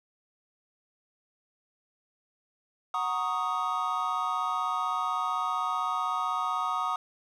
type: chord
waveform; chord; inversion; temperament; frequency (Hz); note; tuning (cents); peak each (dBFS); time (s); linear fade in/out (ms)
triangle; D# minor seventh; first; equal; 740 / 932.3 / 1108.7 / 1244.5; F#5 / A#5 / C#6 / D#6; 0 / 0 / 0 / 0; -33 / -33 / -32 / -28; 2.94-6.96; 2
effects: none